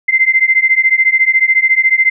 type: beating tone pair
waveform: sine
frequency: 2072 / 2086 Hz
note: C7 / C7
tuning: -17 / -6 cents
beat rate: 14 Hz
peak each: -11 dBFS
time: 0.08-2.1 s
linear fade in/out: 10 ms
effects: none